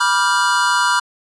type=chord; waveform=square; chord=G dominant seventh; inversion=first; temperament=equal with one note detuned; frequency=976.4 / 1174.7 / 1396.9 / 1568 Hz; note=B5 / D6 / F6 / G6; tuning=-20 / 0 / 0 / 0 cents; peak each=-18 / -22 / -19 / -23 dBFS; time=0-1 s; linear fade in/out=10 ms; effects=resampled to 22050 Hz